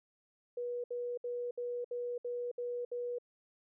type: tone bursts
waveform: sine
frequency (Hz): 485.2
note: B4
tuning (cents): -31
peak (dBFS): -35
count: 8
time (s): 0.57-3.185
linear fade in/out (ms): 5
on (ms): 270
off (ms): 65
effects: none